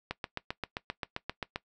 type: click train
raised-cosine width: 0.3 ms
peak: -17 dBFS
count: 12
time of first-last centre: 0.11-1.559 s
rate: 7.59 Hz
effects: noise-tail reverb RT60 0.1 s tail -19 dB re dry